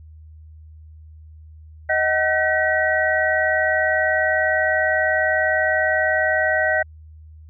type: tone cluster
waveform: sine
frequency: 626 / 746 / 1526 / 1913 Hz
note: D#5 / F#5 / G6 / A#6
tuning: +10 / +14 / -47 / +44 cents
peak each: -21 / -25 / -22 / -21 dBFS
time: 1.89-6.83 s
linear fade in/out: 10 ms
effects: added 78 Hz sine -40 dBFS peak until 7.49 s